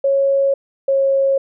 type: tone pair in turn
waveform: sine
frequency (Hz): 550 / 544.6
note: C#5 / C#5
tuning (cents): -14 / -31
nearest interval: unison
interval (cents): 17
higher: first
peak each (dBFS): -12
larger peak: neither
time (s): 0.04-0.54 / 0.88-1.38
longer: neither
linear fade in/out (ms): 5
effects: none